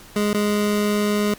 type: tone with dropouts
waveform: 25% pulse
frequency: 207.7 Hz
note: G#3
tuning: in tune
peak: -14 dBFS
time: 0.16-1.34 s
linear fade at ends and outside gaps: 2 ms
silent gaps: 0.331-0.345 s
effects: pink hiss -44 dBFS RMS until 1.38 s + MP3 96 kbps